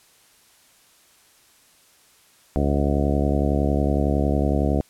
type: harmonic tone with a mistuned harmonic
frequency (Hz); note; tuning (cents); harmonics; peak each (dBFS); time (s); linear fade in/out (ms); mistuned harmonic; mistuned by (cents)
70.9; C#2; +40; 1 / 2 / 3 / 4 / 5 / 6 / 7 / 8 / 9 / 10; -22 / -26 / -26 / -26 / -30 / -31 / -31 / -33 / -30 / -34; 2.56-4.81; 0; 10; +56
effects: white hiss -56 dBFS RMS until 4.89 s + low-pass 12000 Hz 12 dB/octave